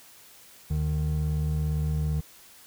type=tone pair together; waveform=triangle; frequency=75 / 152.62 Hz; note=D2 / D#3; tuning=+37 / -33 cents; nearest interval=octave; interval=1230 cents; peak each=-25 dBFS; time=0.7-2.21 s; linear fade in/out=10 ms; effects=white hiss -52 dBFS RMS until 2.66 s